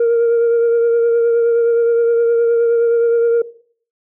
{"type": "tone with vibrato", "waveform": "sine", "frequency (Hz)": 466.2, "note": "A#4", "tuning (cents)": 0, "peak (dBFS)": -8, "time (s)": [0, 3.42], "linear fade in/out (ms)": 5, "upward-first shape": "triangle", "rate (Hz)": 9.6, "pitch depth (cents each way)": 21, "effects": ["noise-tail reverb RT60 0.5 s tail -18 dB re dry", "tanh soft clip ceiling -9 dBFS"]}